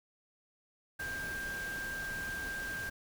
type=tone in noise; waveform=sine; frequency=1588 Hz; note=G6; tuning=22 cents sharp; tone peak=-37 dBFS; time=0.99-2.9 s; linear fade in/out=10 ms; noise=pink; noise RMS=-45 dBFS; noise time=0.99-2.9 s; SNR=+5 dB; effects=none